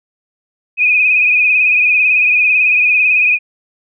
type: tone with vibrato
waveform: sine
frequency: 2489 Hz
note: D#7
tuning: in tune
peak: -8 dBFS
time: 0.77-3.39 s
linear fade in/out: 50 ms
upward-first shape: triangle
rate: 18 Hz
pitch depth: 62 cents each way
effects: none